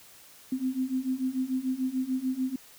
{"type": "beating tone pair", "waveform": "sine", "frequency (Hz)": [255.3, 262.1], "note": ["C4", "C4"], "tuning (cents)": [-42, 3], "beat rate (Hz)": 6.8, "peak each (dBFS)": [-31, -29], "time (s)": [0.52, 2.56], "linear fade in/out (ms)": 5, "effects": ["white hiss -53 dBFS RMS until 2.78 s"]}